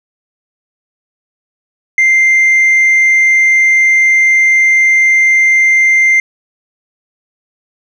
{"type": "tone with tanh clipping", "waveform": "triangle", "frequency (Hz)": 2092, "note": "C7", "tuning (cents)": -1, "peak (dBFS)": -6, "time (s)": [1.98, 6.2], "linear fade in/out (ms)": 2, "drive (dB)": 6, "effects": []}